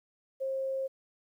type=tone; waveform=sine; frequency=534 Hz; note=C5; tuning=35 cents sharp; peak=-30 dBFS; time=0.4-0.88 s; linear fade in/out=20 ms; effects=11-bit